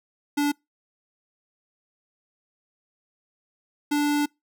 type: tone pair in turn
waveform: square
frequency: 290 / 292.7 Hz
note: D4 / D4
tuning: -22 / -6 cents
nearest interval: unison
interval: 16 cents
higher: second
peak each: -21 dBFS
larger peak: neither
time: 0.37-0.52 / 3.91-4.26 s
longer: second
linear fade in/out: 10 ms
effects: noise-tail reverb RT60 0.2 s tail -26 dB re dry